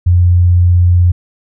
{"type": "tone", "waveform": "sine", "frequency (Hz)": 88.4, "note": "F2", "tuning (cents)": 22, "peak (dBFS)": -5, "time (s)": [0.06, 1.12], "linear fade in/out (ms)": 10, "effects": []}